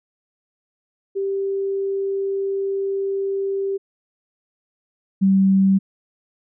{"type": "tone pair in turn", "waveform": "sine", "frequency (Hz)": [392, 193.02], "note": ["G4", "G3"], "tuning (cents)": [0, -27], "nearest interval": "octave", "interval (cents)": 1227, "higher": "first", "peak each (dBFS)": [-20, -12], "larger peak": "second", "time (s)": [[1.15, 3.78], [5.21, 5.79]], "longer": "first", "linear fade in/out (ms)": 20, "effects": []}